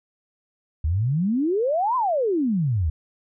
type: exponential two-way sweep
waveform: sine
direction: up then down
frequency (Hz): 72 to 1054 to 72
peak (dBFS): -19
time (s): 0.84-2.9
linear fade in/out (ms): 5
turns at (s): 1.96
effects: none